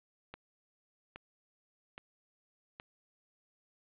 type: click train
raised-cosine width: 0.3 ms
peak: -28 dBFS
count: 4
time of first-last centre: 0.34-2.799 s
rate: 1.22 Hz
effects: resampled to 8000 Hz + 9-bit